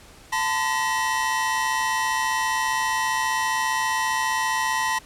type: tone cluster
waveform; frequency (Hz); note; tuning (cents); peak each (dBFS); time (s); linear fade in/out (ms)
45% pulse; 886 / 1021 / 1909; A5 / C6 / A#6; +12 / -43 / +41; -26; 0.32-4.99; 10
effects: pink hiss -48 dBFS RMS until 5.05 s + low-pass 11000 Hz 12 dB/octave